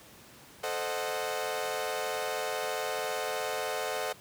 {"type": "chord", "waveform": "sawtooth", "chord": "A diminished seventh", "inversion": "none", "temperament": "equal with one note detuned", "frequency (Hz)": [440, 523.3, 618.7, 740], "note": ["A4", "C5", "Eb5", "Gb5"], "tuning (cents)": [0, 0, -10, 0], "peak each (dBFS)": -33, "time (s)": [0.63, 4.13], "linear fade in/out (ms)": 10, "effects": ["pink hiss -53 dBFS RMS until 4.2 s", "high-pass 100 Hz 12 dB/octave"]}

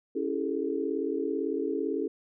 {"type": "chord", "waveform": "sine", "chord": "A dominant seventh", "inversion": "first", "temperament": "equal with one note detuned", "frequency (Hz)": [277.2, 329.6, 402.1, 440], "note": ["C#4", "E4", "G4", "A4"], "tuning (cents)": [0, 0, 44, 0], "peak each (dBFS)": -33, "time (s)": [0.15, 2.08], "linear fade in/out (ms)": 10, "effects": []}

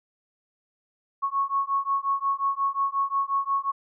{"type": "beating tone pair", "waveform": "sine", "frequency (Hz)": [1100, 1105.6], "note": ["C#6", "C#6"], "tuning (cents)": [-14, -5], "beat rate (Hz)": 5.6, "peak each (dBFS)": -26, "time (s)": [1.22, 3.72], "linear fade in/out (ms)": 20, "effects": []}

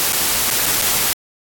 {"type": "noise with dropouts", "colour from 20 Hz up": "white", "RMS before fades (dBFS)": -17, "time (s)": [0, 1.13], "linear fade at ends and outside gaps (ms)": 0, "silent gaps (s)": [[0.123, 0.13], [0.503, 0.51], [0.658, 0.662], [0.815, 0.821]], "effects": ["AAC 64 kbps"]}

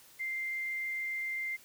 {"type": "tone with frequency modulation", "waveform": "sine", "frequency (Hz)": 2093, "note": "C7", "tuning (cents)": 0, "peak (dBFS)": -33, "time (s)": [0.19, 1.57], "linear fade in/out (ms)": 20, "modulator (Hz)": 26.9, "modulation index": 0.23, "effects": ["white hiss -58 dBFS RMS until 1.64 s"]}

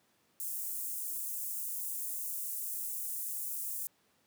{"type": "high-pass noise", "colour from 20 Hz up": "white", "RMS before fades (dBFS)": -38, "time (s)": [0.4, 3.87], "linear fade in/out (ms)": 0, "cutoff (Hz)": 8100, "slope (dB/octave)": 24, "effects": ["pink hiss -71 dBFS RMS until 4.26 s", "high-pass 150 Hz 12 dB/octave"]}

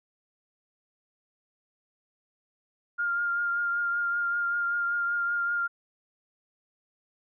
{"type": "tone with vibrato", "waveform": "sine", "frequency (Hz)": 1404, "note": "F6", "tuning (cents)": 9, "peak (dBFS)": -25, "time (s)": [2.98, 5.68], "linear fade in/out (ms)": 20, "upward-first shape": "triangle", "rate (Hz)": 5.2, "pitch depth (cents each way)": 23, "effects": []}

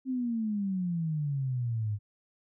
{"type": "exponential sweep", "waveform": "sine", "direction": "down", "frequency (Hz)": [265.9, 101.5], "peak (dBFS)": -28, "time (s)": [0.05, 1.99], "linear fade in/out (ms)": 50, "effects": []}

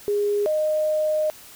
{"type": "tone pair in turn", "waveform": "sine", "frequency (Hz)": [411, 615.8], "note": ["G#4", "D#5"], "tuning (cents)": [-18, -18], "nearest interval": "perfect fifth", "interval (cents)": 700, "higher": "second", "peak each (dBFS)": -19, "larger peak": "neither", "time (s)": [[0.08, 0.46], [0.46, 1.3]], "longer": "second", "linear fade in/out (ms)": 0, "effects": ["white hiss -45 dBFS RMS until 1.55 s"]}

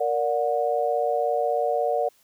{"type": "chord", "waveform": "sine", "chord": "Bb augmented", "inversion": "none", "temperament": "just", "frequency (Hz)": [466.2, 582.7, 728.4], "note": ["Bb4", "D5", "F#5"], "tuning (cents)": [0, -14, -27], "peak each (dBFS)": [-26, -25, -25], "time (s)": [0, 2.09], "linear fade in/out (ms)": 10, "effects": ["white hiss -61 dBFS RMS until 2.23 s"]}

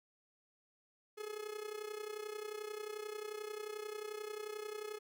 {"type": "tone with amplitude modulation", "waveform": "45% pulse", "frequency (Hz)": 424.4, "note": "G#4", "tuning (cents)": 38, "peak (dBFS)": -39, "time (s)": [1.17, 4.99], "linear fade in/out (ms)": 20, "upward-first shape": "sine", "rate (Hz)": 31.3, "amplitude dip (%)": 75, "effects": []}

